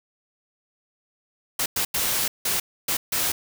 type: noise bursts at uneven times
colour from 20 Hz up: white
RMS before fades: -24 dBFS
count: 6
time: 1.59-1.66 / 1.76-1.85 / 1.94-2.28 / 2.45-2.6 / 2.88-2.97 / 3.12-3.32 s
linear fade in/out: 5 ms
effects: none